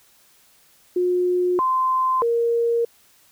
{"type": "tone with pitch steps", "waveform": "sine", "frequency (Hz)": [359.3, 1036, 467.4], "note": ["F4", "C6", "A#4"], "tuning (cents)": [49, -17, 5], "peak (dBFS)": -17, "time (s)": [0.96, 2.85], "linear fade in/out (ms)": 5, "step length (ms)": 630, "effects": ["white hiss -56 dBFS RMS until 3.31 s"]}